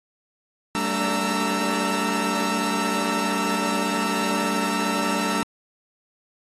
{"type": "tone cluster", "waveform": "sawtooth", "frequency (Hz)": [193.9, 223.8, 290.1, 924, 1326], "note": ["G3", "A3", "D4", "A#5", "E6"], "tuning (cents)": [-19, 30, -21, -16, 10], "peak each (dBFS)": -25, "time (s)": [0.75, 5.43], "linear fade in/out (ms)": 0, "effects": ["AAC 32 kbps"]}